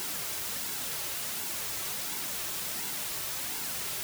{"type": "noise with flanger", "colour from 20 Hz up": "white", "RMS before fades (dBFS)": -35, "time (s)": [0, 4.03], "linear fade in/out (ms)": 0, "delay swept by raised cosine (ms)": [1.6, 4.2], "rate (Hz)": 1.4, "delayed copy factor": -0.55, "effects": []}